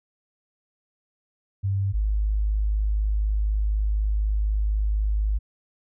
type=tone pair in turn; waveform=sine; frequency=98 / 52.03 Hz; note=G2 / G#1; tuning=0 / +4 cents; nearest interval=major seventh; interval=1096 cents; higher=first; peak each=-21 / -20 dBFS; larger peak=second; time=1.63-1.93 / 1.93-5.39 s; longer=second; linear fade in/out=20 ms; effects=none